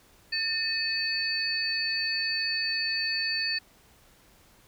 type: tone cluster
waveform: sine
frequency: 1798 / 2550 / 4503 Hz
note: A6 / D#7 / C#8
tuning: +37 / +42 / +26 cents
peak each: -32 / -34 / -28 dBFS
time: 0.32-3.59 s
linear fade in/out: 10 ms
effects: pink hiss -59 dBFS RMS until 4.67 s